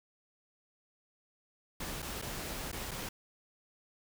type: noise with dropouts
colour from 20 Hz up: pink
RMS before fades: -40 dBFS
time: 1.8-3.09 s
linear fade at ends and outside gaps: 5 ms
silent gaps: 2.021-2.025 / 2.217-2.222 / 2.717-2.727 / 2.911-2.914 s
effects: none